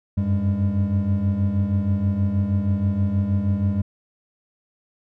triangle tone cluster, 92.6 / 98.9 / 201.5 Hz, F#2 / G2 / G3, +2 / +16 / +48 cents, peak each -21 dBFS, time 0.17-3.82 s, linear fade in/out 10 ms, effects none

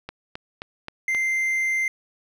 click train, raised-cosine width 0.3 ms, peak -17 dBFS, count 5, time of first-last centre 0.09-1.148 s, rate 3.78 Hz
triangle tone, 2086 Hz, C7, 6 cents flat, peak -19 dBFS, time 1.08-1.88 s, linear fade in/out 2 ms
effects none

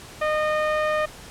sawtooth tone with low-pass filter, 613 Hz, D#5, 26 cents flat, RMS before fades -23 dBFS, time 0.21-1.06 s, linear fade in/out 10 ms, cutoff 2000 Hz, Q 1.3, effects pink hiss -42 dBFS RMS until 1.3 s + low-pass 11000 Hz 12 dB/octave

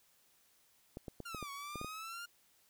clicks, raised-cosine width 2 ms, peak -30 dBFS, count 8, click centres 0.971 / 1.082 / 1.203 / 1.347 / 1.427 / 1.757 / 1.814 / 1.846 s
sawtooth exponential two-way sweep, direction down then up, 1420 to 1108 to 1420 Hz, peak -40 dBFS, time 1.25-2.26 s, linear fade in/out 10 ms, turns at 1.51 s
effects white hiss -70 dBFS RMS until 2.69 s

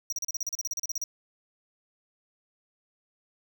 square tone bursts, 5760 Hz, F#8, 47 cents flat, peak -29 dBFS, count 16, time 0.1-1.04 s, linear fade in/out 2 ms, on 25 ms, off 36 ms, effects none

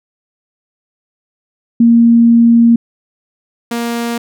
sine / sawtooth tone pair in turn, 233.1 / 234.9 Hz, A#3 / A#3, 0 / +13 cents, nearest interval unison, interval 13 cents, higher second, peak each -4 / -12 dBFS, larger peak first, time 1.8-2.76 / 3.71-4.18 s, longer first, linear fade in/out 5 ms, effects none

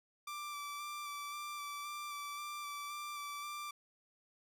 sawtooth tone with vibrato, 1171 Hz, D6, 5 cents flat, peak -38 dBFS, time 0.27-3.71 s, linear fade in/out 5 ms, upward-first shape square, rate 1.9 Hz, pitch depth 14 cents each way, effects none

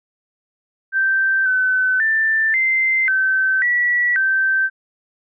sine tone with pitch steps, 1560 / 1516 / 1776 / 2079 / 1540 / 1942 / 1554 Hz, G6 / F#6 / A6 / C7 / G6 / B6 / G6, -9 / +42 / +16 / -12 / -31 / -30 / -16 cents, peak -14 dBFS, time 0.92-4.7 s, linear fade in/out 50 ms, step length 540 ms, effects none

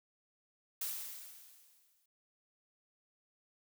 blue noise with exponential decay, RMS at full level -37 dBFS, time 0.81-2.06 s, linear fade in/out 5 ms, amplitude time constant 270 ms, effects none

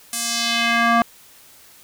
square tone with band-pass filter sweep, 233.1 Hz, A#3, in tune, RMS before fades -19 dBFS, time 0.13-1.02 s, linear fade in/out 0 ms, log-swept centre 9600 to 990 Hz, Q 1.4, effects white hiss -48 dBFS RMS until 1.83 s

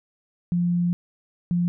sine tone pair in turn, 174.61 / 174.61 Hz, F3 / F3, 0 / 0 cents, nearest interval unison, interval 0 cents, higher neither, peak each -19 dBFS, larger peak neither, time 0.52-0.93 / 1.51-1.68 s, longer first, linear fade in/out 0 ms, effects none

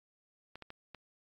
clicks, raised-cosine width 0.3 ms, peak -30 dBFS, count 4, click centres 0.556 / 0.623 / 0.704 / 0.947 s, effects AAC 32 kbps

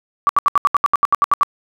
sine tone bursts, 1152 Hz, D6, 34 cents flat, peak -9 dBFS, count 13, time 0.27-1.432 s, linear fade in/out 0 ms, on 22 ms, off 73 ms, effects none

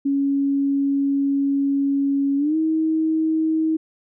sine tone with pitch glide, 278.2 to 317.7 Hz, C#4 to D#4, +6 to +36 cents, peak -17 dBFS, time 0.05-3.77 s, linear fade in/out 10 ms, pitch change +230 cents, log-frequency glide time 2.37-2.56 s, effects none

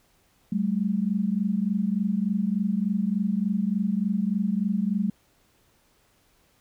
sine tone pair together, 190.9 / 214.3 Hz, G3 / A3, -46 / -45 cents, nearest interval major second, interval 201 cents, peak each -25 dBFS, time 0.52-5.1 s, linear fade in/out 5 ms, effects pink hiss -64 dBFS RMS until 6.6 s

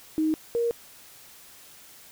sine tone pair in turn, 313.3 / 469.4 Hz, D#4 / A#4, +12 / +12 cents, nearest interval perfect fifth, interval 700 cents, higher second, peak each -21 / -22 dBFS, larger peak first, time 0.18-0.34 / 0.55-0.71 s, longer neither, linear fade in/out 0 ms, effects white hiss -50 dBFS RMS until 2.11 s

